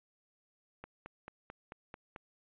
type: click train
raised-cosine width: 0.5 ms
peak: -30 dBFS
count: 7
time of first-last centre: 0.84-2.162 s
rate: 4.54 Hz
effects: resampled to 8000 Hz